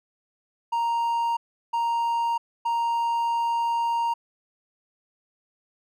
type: tone bursts at uneven times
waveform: triangle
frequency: 932.3 Hz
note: A#5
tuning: in tune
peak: -20 dBFS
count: 3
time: 0.72-1.37 / 1.73-2.38 / 2.65-4.14 s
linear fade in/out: 10 ms
effects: none